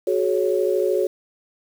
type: chord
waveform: sine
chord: F# suspended second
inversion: none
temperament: equal with one note detuned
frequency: 370 / 423.1 / 554.4 Hz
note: F#4 / G#4 / C#5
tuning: 0 / +32 / 0 cents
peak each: -21 / -22 / -23 dBFS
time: 0.07-1.07 s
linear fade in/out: 5 ms
effects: 7-bit